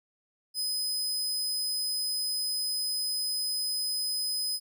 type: tone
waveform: sawtooth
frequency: 5030 Hz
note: D#8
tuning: 18 cents sharp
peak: -26 dBFS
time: 0.54-4.6 s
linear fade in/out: 50 ms
effects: none